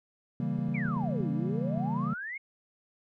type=chord; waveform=triangle; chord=C# diminished seventh; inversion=none; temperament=equal; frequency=138.59 / 164.81 / 196 / 233.1 Hz; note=C#3 / E3 / G3 / Bb3; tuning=0 / 0 / 0 / 0 cents; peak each=-32 dBFS; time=0.4-2.14 s; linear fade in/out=2 ms
type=clicks; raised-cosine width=3 ms; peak=-34 dBFS; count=9; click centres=0.587 / 0.685 / 0.856 / 0.888 / 0.967 / 1.036 / 1.091 / 1.208 / 1.779 s
type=exponential two-way sweep; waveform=sine; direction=down then up; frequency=2443 to 271.3 to 2228 Hz; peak=-35 dBFS; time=0.74-2.38 s; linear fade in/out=10 ms; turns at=1.31 s
effects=none